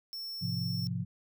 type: tone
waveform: square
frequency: 5400 Hz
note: E8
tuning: 41 cents sharp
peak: -38 dBFS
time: 0.13-0.87 s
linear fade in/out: 0 ms
type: chord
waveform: sine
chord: F major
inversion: first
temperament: equal with one note detuned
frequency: 107.24 / 130.81 / 174.61 Hz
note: A2 / C3 / F3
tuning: -44 / 0 / 0 cents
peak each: -36 / -36 / -35 dBFS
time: 0.41-1.05 s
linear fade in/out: 20 ms
effects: none